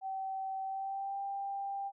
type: tone with pitch glide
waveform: sine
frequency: 769 to 792 Hz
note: G5 to G5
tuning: -33 to +18 cents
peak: -35 dBFS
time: 0.01-1.92 s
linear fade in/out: 50 ms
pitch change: +51 cents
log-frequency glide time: 0.63-1.19 s
effects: none